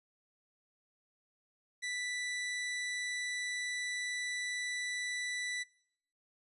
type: tone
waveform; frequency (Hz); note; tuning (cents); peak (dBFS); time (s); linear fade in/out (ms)
sawtooth; 1975.5; B6; 0; -32; 1.82-5.64; 20
effects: noise-tail reverb RT60 0.7 s tail -24 dB re dry + resampled to 24000 Hz